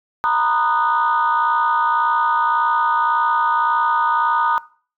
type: chord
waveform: sine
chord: B major seventh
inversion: third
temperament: just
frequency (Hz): 926 / 987.8 / 1234.7 / 1481.6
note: A#5 / B5 / D#6 / F#6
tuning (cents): -12 / 0 / -14 / +2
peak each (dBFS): -19 / -23 / -18 / -23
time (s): 0.24-4.58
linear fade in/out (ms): 0
effects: noise-tail reverb RT60 0.4 s tail -19 dB re dry + tanh soft clip ceiling -7 dBFS